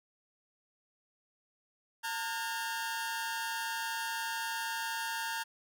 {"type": "tone cluster", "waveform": "sawtooth", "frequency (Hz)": [907, 1426, 1624], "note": ["A#5", "F6", "G#6"], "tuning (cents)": [-48, 36, -39], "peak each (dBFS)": [-33, -38, -36], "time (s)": [2.03, 5.44], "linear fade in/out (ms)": 20, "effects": []}